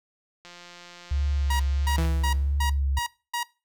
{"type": "click train", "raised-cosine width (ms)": 0.2, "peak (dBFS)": -28, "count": 282, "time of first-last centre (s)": [0.45, 2.056], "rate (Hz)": 175}
{"type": "tone with vibrato", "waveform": "sine", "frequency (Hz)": 69.6, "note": "C#2", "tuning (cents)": 8, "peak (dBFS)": -22, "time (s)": [1.11, 2.99], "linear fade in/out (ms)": 5, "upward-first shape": "sine", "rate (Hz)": 1.5, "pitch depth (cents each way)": 36}
{"type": "tone bursts", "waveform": "sawtooth", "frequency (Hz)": 953, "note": "A#5", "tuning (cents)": 38, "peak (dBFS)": -22, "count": 6, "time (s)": [1.5, 3.432], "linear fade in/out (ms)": 5, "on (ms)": 97, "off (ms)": 270}
{"type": "tone with exponential decay", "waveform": "sawtooth", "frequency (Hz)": 164.1, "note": "E3", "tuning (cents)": -8, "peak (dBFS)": -21, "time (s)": [1.98, 2.72], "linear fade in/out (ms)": 0, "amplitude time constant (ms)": 160}
{"effects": ["noise-tail reverb RT60 0.3 s tail -21 dB re dry"]}